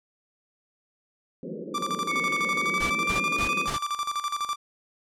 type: band-pass noise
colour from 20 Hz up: pink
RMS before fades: -36 dBFS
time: 1.43-3.67 s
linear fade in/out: 0 ms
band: 160 to 560 Hz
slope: 96 dB/octave
type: tone with tremolo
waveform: 45% pulse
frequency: 1174.7 Hz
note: D6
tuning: in tune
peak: -25 dBFS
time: 1.74-4.56 s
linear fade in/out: 10 ms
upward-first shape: square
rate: 12 Hz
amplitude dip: 70%
type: tone with pitch glide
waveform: sine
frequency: 2218 to 2490 Hz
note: C#7 to D#7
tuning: 0 to +1 cents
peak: -26 dBFS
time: 2.07-3.67 s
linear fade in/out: 50 ms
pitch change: +201 cents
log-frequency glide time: 2.54-3.53 s
type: noise bursts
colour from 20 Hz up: pink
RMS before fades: -32 dBFS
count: 4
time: 2.8-3.77 s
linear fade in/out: 5 ms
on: 100 ms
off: 190 ms
effects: low-pass 9000 Hz 12 dB/octave